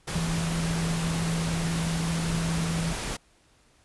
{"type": "tone in noise", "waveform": "sine", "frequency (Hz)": 165.4, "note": "E3", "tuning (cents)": 6, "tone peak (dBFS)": -26, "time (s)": [0.15, 2.93], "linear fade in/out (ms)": 10, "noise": "pink", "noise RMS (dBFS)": -32, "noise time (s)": [0.07, 3.17], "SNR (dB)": 3, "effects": ["pink hiss -62 dBFS RMS until 3.84 s", "resampled to 24000 Hz"]}